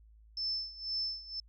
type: tone with tremolo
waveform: sine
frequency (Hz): 5280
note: E8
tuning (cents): +2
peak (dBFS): -31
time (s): 0.37-1.4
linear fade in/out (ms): 2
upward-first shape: sine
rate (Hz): 2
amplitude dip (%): 85
effects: added 54 Hz sine -56 dBFS peak until 1.48 s